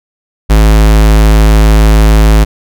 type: tone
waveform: square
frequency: 53.4 Hz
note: G#1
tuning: 49 cents sharp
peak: -3 dBFS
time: 0.49-2.45 s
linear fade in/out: 20 ms
effects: none